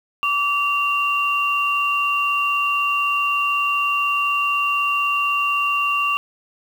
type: tone pair together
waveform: sine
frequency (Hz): 1156.4 / 2768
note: D6 / F7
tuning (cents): -27 / -16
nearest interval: octave + minor third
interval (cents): 1511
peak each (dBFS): -20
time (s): 0.23-6.17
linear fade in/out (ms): 0
effects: 7-bit